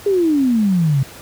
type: exponential sweep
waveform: sine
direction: down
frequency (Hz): 415.3 to 130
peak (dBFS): -12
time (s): 0.06-1.03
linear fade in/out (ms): 5
effects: pink hiss -38 dBFS RMS until 1.21 s + high-pass 60 Hz 12 dB/octave